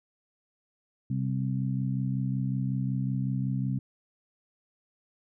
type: harmonic tone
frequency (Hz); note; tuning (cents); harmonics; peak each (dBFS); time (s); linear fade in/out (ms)
65.41; C2; 0; 2 / 3 / 4; -28 / -32 / -36; 1.1-3.79; 5
effects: none